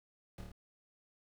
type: noise with echo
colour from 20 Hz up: brown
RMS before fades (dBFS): -45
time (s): 0.38-0.41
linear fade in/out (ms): 2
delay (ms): 27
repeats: 4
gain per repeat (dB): -2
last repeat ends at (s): 0.518
effects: none